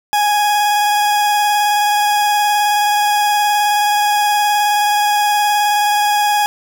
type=tone with vibrato; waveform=40% pulse; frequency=830.6 Hz; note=G#5; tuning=in tune; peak=-11 dBFS; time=0.13-6.46 s; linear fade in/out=0 ms; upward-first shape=square; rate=19 Hz; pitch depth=11 cents each way; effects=none